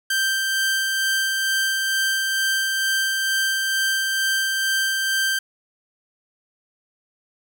sawtooth tone with tremolo, 1568 Hz, G6, in tune, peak -15 dBFS, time 0.1-5.39 s, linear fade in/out 5 ms, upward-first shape sine, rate 2.2 Hz, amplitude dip 25%, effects none

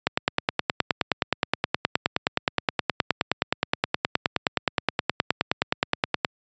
click train, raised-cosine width 0.3 ms, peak -3 dBFS, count 60, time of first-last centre 0.07-6.248 s, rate 9.55 Hz, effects high-pass 100 Hz 12 dB/octave + resampled to 16000 Hz

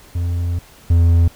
triangle tone pair in turn, 86.6 / 84.57 Hz, F2 / E2, -14 / +45 cents, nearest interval unison, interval 41 cents, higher first, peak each -15 / -7 dBFS, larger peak second, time 0.15-0.59 / 0.9-1.28 s, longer first, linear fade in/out 5 ms, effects pink hiss -45 dBFS RMS until 1.35 s

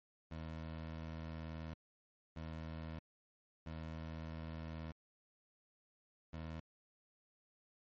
20% pulse tone bursts at uneven times, 80.3 Hz, E2, 45 cents flat, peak -39 dBFS, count 4, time 0.31-1.74 / 2.36-2.99 / 3.66-4.92 / 6.33-6.6 s, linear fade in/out 5 ms, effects low-pass 4000 Hz 12 dB/octave + MP3 32 kbps

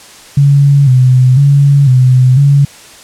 sine tone with vibrato, 134.3 Hz, C3, 46 cents sharp, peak -3 dBFS, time 0.37-2.65 s, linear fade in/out 5 ms, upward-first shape square, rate 1 Hz, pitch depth 87 cents each way, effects white hiss -35 dBFS RMS until 3.03 s + low-pass 9000 Hz 12 dB/octave

